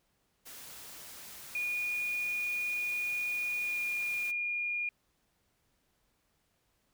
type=noise; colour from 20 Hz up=white; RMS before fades=-48 dBFS; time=0.45-4.32 s; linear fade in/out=20 ms
type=tone with pitch glide; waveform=sine; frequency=2445 to 2424 Hz; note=D#7 to D#7; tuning=-31 to -46 cents; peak=-31 dBFS; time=1.55-4.89 s; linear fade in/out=2 ms; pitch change=-15 cents; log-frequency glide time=3.63-3.8 s
effects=pink hiss -75 dBFS RMS until 6.93 s